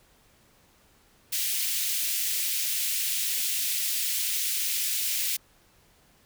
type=high-pass noise; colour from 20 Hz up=white; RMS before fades=-28 dBFS; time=1.32-5.37 s; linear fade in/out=10 ms; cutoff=2200 Hz; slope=24 dB/octave; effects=pink hiss -61 dBFS RMS until 6.25 s